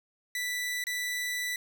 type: tone with dropouts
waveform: sawtooth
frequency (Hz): 1975.5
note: B6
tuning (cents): 0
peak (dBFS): -27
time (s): 0.35-1.56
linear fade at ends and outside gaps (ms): 2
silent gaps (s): 0.84-0.868
effects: none